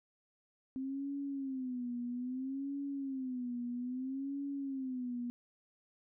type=tone with vibrato; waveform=sine; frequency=260.5 Hz; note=C4; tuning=7 cents flat; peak=-36 dBFS; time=0.76-5.3 s; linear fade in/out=0 ms; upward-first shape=sine; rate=0.61 Hz; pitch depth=130 cents each way; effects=none